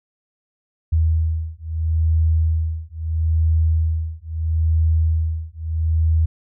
sine beating tone pair, 80 / 80.76 Hz, D#2 / E2, +49 / -35 cents, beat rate 0.76 Hz, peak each -19 dBFS, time 0.92-6.26 s, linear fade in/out 10 ms, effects none

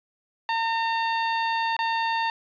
sawtooth tone with dropouts, 910 Hz, A#5, 42 cents flat, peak -19 dBFS, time 0.49-2.3 s, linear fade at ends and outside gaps 1 ms, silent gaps 1.766-1.79 s, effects resampled to 11025 Hz + 9-bit

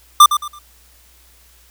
square tone with echo, 1188 Hz, D6, 20 cents sharp, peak -3 dBFS, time 0.2-0.26 s, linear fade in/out 5 ms, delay 110 ms, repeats 3, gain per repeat -11 dB, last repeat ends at 0.59 s, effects added 60 Hz sine -51 dBFS peak until 1.7 s + white hiss -51 dBFS RMS until 1.7 s

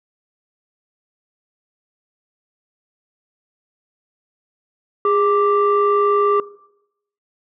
sine tone pair together, 409.7 / 1174.7 Hz, G#4 / D6, -24 / 0 cents, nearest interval octave + tritone, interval 1824 cents, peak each -15 dBFS, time 5.05-6.4 s, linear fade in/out 2 ms, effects noise-tail reverb RT60 0.8 s tail -20 dB re dry + tanh soft clip ceiling -8 dBFS

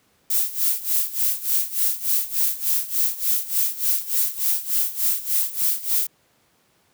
violet noise with tremolo, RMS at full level -19 dBFS, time 0.3-6.07 s, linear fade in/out 5 ms, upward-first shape sine, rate 3.4 Hz, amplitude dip 85%, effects pink hiss -62 dBFS RMS until 6.93 s + high-pass 100 Hz 12 dB/octave

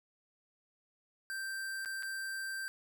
square tone with dropouts, 1568 Hz, G6, in tune, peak -38 dBFS, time 1.3-2.68 s, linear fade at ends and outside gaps 0 ms, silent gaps 1.849-1.858 / 2.025-2.031 s, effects none

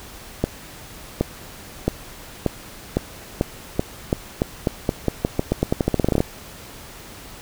accelerating click train, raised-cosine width 2 ms, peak -4 dBFS, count 27, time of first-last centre 0.44-6.205 s, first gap 770 ms, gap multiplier 0.87, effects pink hiss -40 dBFS RMS until 7.41 s

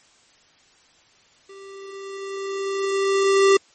square tone with level ramp, 392 Hz, G4, in tune, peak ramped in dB -41 to -12 dBFS, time 1.49-3.57 s, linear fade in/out 5 ms, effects white hiss -56 dBFS RMS until 3.74 s + MP3 32 kbps

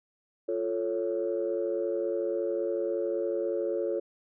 sine chord, F augmented, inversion none, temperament equal, 349.2 / 440 / 554.4 Hz, F4 / A4 / C#5, 0 / 0 / 0 cents, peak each -31 dBFS, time 0.48-4 s, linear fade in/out 10 ms, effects tanh soft clip ceiling -19 dBFS

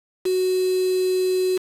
sine tone with quantisation, 370.5 Hz, F#4, 2 cents sharp, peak -18 dBFS, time 0.25-1.58 s, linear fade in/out 10 ms, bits 5, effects resampled to 32000 Hz

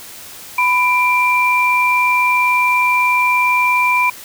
sine tone pair together, 996 / 2362 Hz, B5 / D7, +14 / +9 cents, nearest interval octave + minor third, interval 1495 cents, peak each -14 dBFS, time 0.58-4.1 s, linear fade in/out 5 ms, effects white hiss -35 dBFS RMS until 4.24 s

